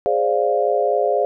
sine chord, D half-diminished seventh, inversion second, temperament equal, 415.3 / 523.3 / 587.3 / 698.5 Hz, Ab4 / C5 / D5 / F5, 0 / 0 / 0 / 0 cents, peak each -21 dBFS, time 0.06-1.25 s, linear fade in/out 0 ms, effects none

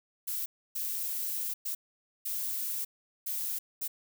violet noise bursts at uneven times, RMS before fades -34 dBFS, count 6, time 0.27-0.46 / 0.75-1.54 / 1.65-1.75 / 2.25-2.85 / 3.26-3.59 / 3.81-3.88 s, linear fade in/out 10 ms, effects none

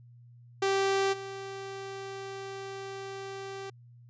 sawtooth tone with level steps, 390 Hz, G4, 9 cents flat, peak -21 / -34 dBFS, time 0.62-3.7 s, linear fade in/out 5 ms, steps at 1.12 s, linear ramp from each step 20 ms, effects added 120 Hz sine -51 dBFS peak until 4.09 s + resampled to 16000 Hz

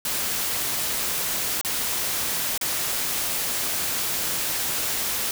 white noise with dropouts, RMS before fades -26 dBFS, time 0.05-5.31 s, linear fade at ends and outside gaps 1 ms, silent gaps 1.613-1.648 / 2.577-2.612 s, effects none

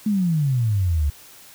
sine exponential sweep, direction down, 219 to 69.3 Hz, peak -17 dBFS, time 0.06-1.1 s, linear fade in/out 5 ms, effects white hiss -46 dBFS RMS until 1.54 s

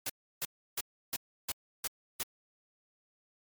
white noise bursts, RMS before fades -34 dBFS, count 7, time 0.06-2.232 s, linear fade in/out 5 ms, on 36 ms, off 320 ms, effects MP3 96 kbps

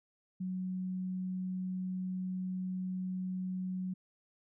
sine tone, 185 Hz, F#3, in tune, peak -34 dBFS, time 0.4-3.94 s, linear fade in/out 10 ms, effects none

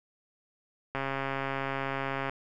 click train, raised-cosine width 0.5 ms, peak -17 dBFS, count 184, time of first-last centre 0.95-2.296 s, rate 136 Hz, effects none

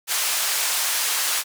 white band-pass noise, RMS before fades -23 dBFS, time 0.07-1.44 s, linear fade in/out 50 ms, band 790 to 12000 Hz, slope 12 dB/octave, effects none

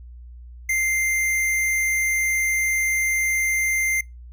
square tone, 2093 Hz, C7, in tune, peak -20 dBFS, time 0.69-4.01 s, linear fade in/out 5 ms, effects noise-tail reverb RT60 0.2 s tail -24 dB re dry + added 60 Hz sine -38 dBFS peak until 4.32 s

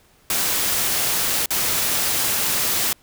white noise with dropouts, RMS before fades -21 dBFS, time 0.3-2.93 s, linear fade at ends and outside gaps 1 ms, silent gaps 1.459-1.506 s, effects pink hiss -56 dBFS RMS until 3.02 s

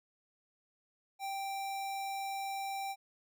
square tone, 784 Hz, G5, in tune, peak -37 dBFS, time 1.19-2.96 s, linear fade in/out 50 ms, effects none

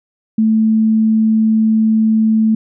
sine tone, 220 Hz, A3, in tune, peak -9 dBFS, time 0.38-2.55 s, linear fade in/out 5 ms, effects none

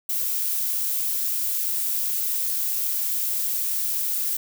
violet noise, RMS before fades -25 dBFS, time 0.09-4.37 s, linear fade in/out 5 ms, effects none

